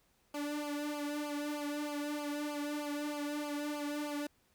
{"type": "tone with flanger", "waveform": "sawtooth", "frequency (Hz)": 293.7, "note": "D4", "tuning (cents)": 0, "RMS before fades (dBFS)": -38, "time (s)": [0.34, 4.27], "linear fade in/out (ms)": 5, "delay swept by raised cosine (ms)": [0.52, 2.52], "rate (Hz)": 3.2, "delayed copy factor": -0.95, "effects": ["pink hiss -72 dBFS RMS until 4.54 s"]}